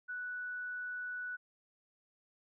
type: tone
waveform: sine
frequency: 1480 Hz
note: F#6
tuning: in tune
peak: -38 dBFS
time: 0.08-1.37 s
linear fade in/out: 20 ms
effects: none